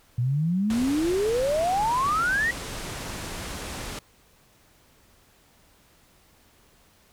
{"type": "exponential sweep", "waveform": "sine", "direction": "up", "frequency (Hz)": [116.54, 1942], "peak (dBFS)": -21, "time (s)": [0.18, 2.51], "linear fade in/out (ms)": 5}
{"type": "low-pass noise", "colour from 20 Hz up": "pink", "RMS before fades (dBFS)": -35, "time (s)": [0.7, 3.99], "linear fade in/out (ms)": 2, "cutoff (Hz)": 11000, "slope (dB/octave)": 24}
{"effects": ["pink hiss -59 dBFS RMS until 7.12 s"]}